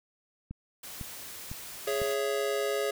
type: click train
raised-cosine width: 5 ms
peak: -26 dBFS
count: 4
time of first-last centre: 0.51-2.018 s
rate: 1.99 Hz
type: noise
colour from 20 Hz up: white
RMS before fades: -43 dBFS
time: 0.83-2.14 s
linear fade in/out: 5 ms
type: chord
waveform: square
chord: C# minor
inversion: second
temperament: just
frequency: 415.8 / 554.4 / 665.2 Hz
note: G#4 / C#5 / E5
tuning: +2 / 0 / +16 cents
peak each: -31 / -33 / -37 dBFS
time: 1.87-2.91 s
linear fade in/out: 5 ms
effects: none